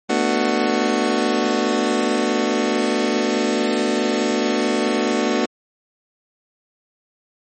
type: chord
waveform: 25% pulse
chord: B minor seventh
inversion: third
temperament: just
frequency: 222.2 / 246.9 / 296.3 / 370.4 Hz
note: A3 / B3 / D4 / F#4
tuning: +17 / 0 / +15 / +2 cents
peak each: -19 dBFS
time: 0.09-5.46 s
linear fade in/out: 10 ms
effects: MP3 32 kbps